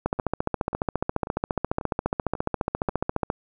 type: two click trains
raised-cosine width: 1 ms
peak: -9 / -19 dBFS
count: 48 / 6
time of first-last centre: 0.06-3.301 / 0.19-2.893 s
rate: 14.5 / 1.85 Hz
effects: none